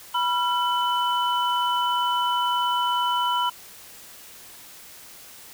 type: tone cluster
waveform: sine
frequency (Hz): 979 / 1368 / 3005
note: B5 / F6 / F#7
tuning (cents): -15 / -36 / +26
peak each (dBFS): -22 / -28 / -28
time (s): 0.14-3.5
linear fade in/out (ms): 10
effects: white hiss -45 dBFS RMS until 5.53 s